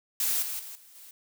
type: noise with level steps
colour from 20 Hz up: blue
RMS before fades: -27 / -34 / -42 / -54 / -49 dBFS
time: 0.2-1.11 s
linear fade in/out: 2 ms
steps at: 0.42 / 0.59 / 0.75 / 0.95 s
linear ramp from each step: 5 ms
effects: none